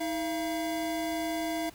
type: tone pair together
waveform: square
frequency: 319.2 / 680.7 Hz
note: D#4 / F5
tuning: +44 / -45 cents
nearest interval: octave + minor second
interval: 1311 cents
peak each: -33 / -34 dBFS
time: 0-1.7 s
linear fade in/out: 10 ms
effects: added 50 Hz sine -58 dBFS peak until 1.74 s + pink hiss -54 dBFS RMS until 1.74 s